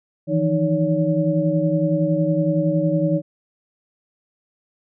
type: tone cluster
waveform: sine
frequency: 158.2 / 169 / 310 / 566 Hz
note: D#3 / E3 / D#4 / C#5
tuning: +29 / +43 / -6 / +36 cents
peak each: -22 dBFS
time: 0.27-3.22 s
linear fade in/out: 50 ms
effects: none